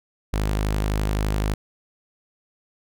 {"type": "tone", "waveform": "sawtooth", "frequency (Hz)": 51.8, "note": "G#1", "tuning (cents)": -4, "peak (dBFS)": -17, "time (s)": [0.33, 1.54], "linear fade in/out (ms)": 5, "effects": []}